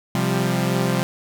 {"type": "chord", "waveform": "sawtooth", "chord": "C suspended fourth", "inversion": "none", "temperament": "equal with one note detuned", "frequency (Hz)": [130.81, 174.61, 197.36], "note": ["C3", "F3", "G3"], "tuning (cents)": [0, 0, 12], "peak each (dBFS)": [-19, -19, -20], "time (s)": [0.15, 1.03], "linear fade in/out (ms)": 0, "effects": []}